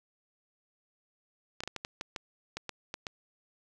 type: clicks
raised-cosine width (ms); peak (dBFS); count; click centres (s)
0.2; -19; 11; 1.605 / 1.636 / 1.676 / 1.763 / 1.849 / 2.011 / 2.162 / 2.57 / 2.693 / 2.941 / 3.068
effects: none